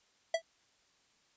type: tone with exponential decay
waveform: square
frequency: 659.3 Hz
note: E5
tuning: in tune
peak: -25 dBFS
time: 0.34-0.42 s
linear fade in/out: 5 ms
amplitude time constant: 17 ms
effects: white hiss -70 dBFS RMS until 1.36 s + resampled to 16000 Hz